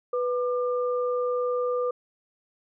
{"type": "tone pair together", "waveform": "sine", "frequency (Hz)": [493.9, 1196.6], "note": ["B4", "D6"], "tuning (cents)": [0, 32], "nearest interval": "octave + minor third", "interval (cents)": 1532, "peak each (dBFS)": [-24, -32], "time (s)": [0.13, 1.91], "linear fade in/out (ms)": 5, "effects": []}